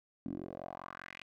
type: tone with band-pass filter sweep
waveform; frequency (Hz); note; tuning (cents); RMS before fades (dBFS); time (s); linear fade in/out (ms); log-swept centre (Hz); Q
10% pulse; 45; F#1; -47; -45; 0.26-1.23; 0; 250 to 2700; 3.4
effects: none